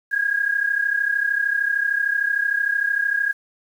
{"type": "tone pair together", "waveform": "sine", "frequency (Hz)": [1628, 1661.2], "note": ["G#6", "G#6"], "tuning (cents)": [-35, 0], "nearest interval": "unison", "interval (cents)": 35, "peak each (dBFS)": [-20, -23], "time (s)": [0.11, 3.33], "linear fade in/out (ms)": 20, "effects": ["8-bit"]}